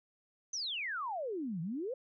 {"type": "exponential two-way sweep", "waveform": "sine", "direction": "down then up", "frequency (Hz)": [6272, 155.56, 548], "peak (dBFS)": -35, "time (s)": [0.53, 1.94], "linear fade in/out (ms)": 5, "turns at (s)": 1.61, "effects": []}